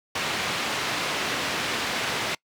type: band-pass noise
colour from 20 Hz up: white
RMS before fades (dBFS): -28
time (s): 0.15-2.35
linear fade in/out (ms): 5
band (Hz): 110 to 3300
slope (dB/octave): 12
effects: noise-tail reverb RT60 0.1 s tail -25 dB re dry